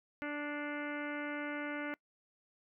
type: harmonic tone with a mistuned harmonic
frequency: 292.9 Hz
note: D4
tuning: 5 cents flat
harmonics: 1 / 2 / 3 / 4 / 5 / 6 / 7 / 8 / 9 / 10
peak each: -40 / -44 / -50 / -50 / -44 / -50 / -46 / -55 / -56 / -60 dBFS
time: 0.22-1.94 s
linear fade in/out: 0 ms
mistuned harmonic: 7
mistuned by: +29 cents
effects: noise-tail reverb RT60 0.1 s tail -24 dB re dry